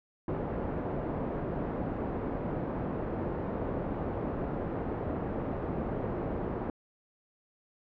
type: low-pass noise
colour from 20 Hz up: white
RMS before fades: -34 dBFS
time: 0.28-6.7 s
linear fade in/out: 2 ms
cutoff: 490 Hz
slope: 12 dB/octave
effects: low-pass 2000 Hz 12 dB/octave